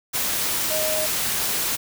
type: tone in noise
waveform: sine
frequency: 622.3 Hz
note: D#5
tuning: in tune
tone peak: -25 dBFS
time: 0.7-1.07 s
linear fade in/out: 20 ms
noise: white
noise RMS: -24 dBFS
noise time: 0.13-1.77 s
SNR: -4 dB
effects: none